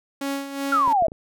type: tone with tremolo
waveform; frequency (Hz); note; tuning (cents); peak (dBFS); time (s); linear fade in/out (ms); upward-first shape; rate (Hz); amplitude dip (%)
sawtooth; 277.2; C#4; 0; -20; 0.21-0.93; 5; sine; 2.7; 65
type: exponential sweep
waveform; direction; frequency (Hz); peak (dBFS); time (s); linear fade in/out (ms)
sine; down; 1426 to 622.3; -16; 0.72-1.07; 5
type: clicks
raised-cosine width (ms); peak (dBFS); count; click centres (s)
2; -22; 4; 0.877 / 1.023 / 1.083 / 1.119
effects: none